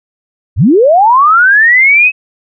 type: linear sweep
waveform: sine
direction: up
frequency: 61.74 to 2587 Hz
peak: -3 dBFS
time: 0.56-2.12 s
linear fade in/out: 50 ms
effects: none

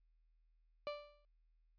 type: tone with exponential decay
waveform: 35% pulse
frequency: 587 Hz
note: D5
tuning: 1 cent flat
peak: -36 dBFS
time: 0.87-1.25 s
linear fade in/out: 0 ms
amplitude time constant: 82 ms
effects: added 40 Hz sine -70 dBFS peak until 1.78 s + resampled to 11025 Hz

